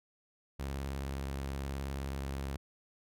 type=tone with vibrato; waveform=sawtooth; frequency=68.3 Hz; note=C#2; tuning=25 cents flat; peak=-32 dBFS; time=0.59-2.57 s; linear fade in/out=10 ms; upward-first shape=sine; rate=19 Hz; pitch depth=91 cents each way; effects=none